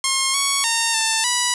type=tone with pitch steps; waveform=5% pulse; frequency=1071 / 1114 / 917 / 892 / 979 Hz; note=C6 / C#6 / A#5 / A5 / B5; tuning=+40 / +8 / -29 / +23 / -15 cents; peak=-5 dBFS; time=0.04-1.54 s; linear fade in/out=2 ms; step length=300 ms; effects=resampled to 24000 Hz + 7-bit